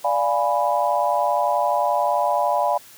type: chord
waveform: sine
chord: D diminished seventh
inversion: none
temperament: equal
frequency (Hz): 587.3 / 698.5 / 830.6 / 987.8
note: D5 / F5 / Ab5 / Cb6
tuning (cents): 0 / 0 / 0 / 0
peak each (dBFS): -23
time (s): 0.04-2.78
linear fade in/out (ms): 10
effects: white hiss -46 dBFS RMS until 2.97 s + high-pass 60 Hz 12 dB/octave